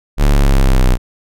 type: exponential sweep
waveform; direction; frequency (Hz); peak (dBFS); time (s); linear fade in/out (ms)
square; down; 36.72 to 30.87; -8; 0.17-0.98; 50
effects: none